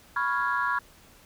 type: chord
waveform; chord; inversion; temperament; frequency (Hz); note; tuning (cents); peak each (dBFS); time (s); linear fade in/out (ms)
sine; C# dominant seventh; third; equal; 987.8 / 1108.7 / 1396.9 / 1661.2; B5 / C#6 / E#6 / G#6; 0 / 0 / 0 / 0; -29; 0.16-0.79; 5
effects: tanh soft clip ceiling -16 dBFS + pink hiss -55 dBFS RMS until 1.25 s